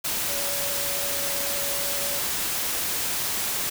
sine tone in noise, 566 Hz, C#5, 36 cents sharp, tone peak -35 dBFS, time 0.28-2.2 s, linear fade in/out 10 ms, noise white, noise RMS -27 dBFS, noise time 0.04-3.7 s, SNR -11 dB, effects none

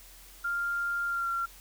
sine tone with pitch glide, 1396.9 to 1372.9 Hz, F6 to F6, 0 to -30 cents, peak -28 dBFS, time 0.44-1.46 s, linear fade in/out 10 ms, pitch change -30 cents, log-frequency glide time 1.06-1.29 s, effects added 43 Hz sine -54 dBFS peak until 1.6 s + white hiss -53 dBFS RMS until 1.6 s

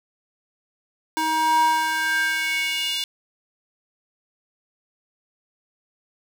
square tone with high-pass filter sweep, 316.8 Hz, D#4, 31 cents sharp, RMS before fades -22 dBFS, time 1.17-3.04 s, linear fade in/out 0 ms, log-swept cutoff 640 to 3300 Hz, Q 4.3, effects none

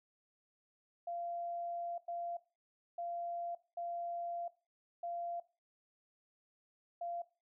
sine tone bursts at uneven times, 690 Hz, F5, 21 cents flat, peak -38 dBFS, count 6, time 1.07-1.98 / 2.08-2.37 / 2.98-3.55 / 3.77-4.48 / 5.03-5.4 / 7.01-7.22 s, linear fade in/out 5 ms, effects noise-tail reverb RT60 0.3 s tail -18 dB re dry

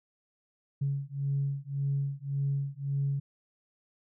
sine beating tone pair, 138.59 / 140.39 Hz, C#3 / C#3, 0 / +22 cents, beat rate 1.8 Hz, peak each -31 dBFS, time 0.81-3.2 s, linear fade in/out 10 ms, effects tanh soft clip ceiling -21 dBFS

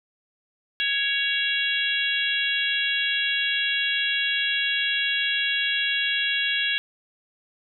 harmonic tone with a mistuned harmonic, 554.4 Hz, C#5, in tune, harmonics 3 / 4 / 5 / 6 / 7, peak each -27 / -31 / -27 / -26 / -34 dBFS, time 0.8-6.78 s, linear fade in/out 0 ms, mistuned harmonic 4, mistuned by +26 cents, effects none

